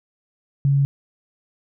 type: tone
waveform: sine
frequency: 139.5 Hz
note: C#3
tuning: 11 cents sharp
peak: -14 dBFS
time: 0.65-0.85 s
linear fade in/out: 0 ms
effects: none